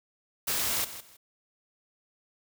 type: noise with echo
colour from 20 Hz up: white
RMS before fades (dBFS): -29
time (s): 0.47-0.85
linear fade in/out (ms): 10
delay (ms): 160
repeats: 2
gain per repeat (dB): -13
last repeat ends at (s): 1.17
effects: none